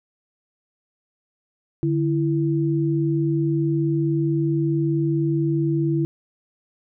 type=tone pair together; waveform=sine; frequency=146.83 / 331.4 Hz; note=D3 / E4; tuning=0 / +9 cents; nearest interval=octave + major second; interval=1409 cents; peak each=-21 dBFS; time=1.83-6.05 s; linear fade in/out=0 ms; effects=none